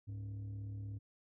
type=tone with frequency modulation; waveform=sine; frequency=103.83 Hz; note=G#2; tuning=in tune; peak=-39 dBFS; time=0.07-0.99 s; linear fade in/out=20 ms; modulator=171 Hz; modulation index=0.36; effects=tanh soft clip ceiling -39 dBFS